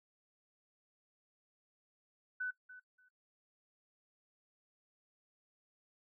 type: tone with echo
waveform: sine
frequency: 1499 Hz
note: F#6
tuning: 22 cents sharp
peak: -35 dBFS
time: 2.4-2.51 s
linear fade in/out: 10 ms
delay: 290 ms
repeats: 2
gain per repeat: -15 dB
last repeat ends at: 3.09 s
effects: noise-tail reverb RT60 0.1 s tail -19 dB re dry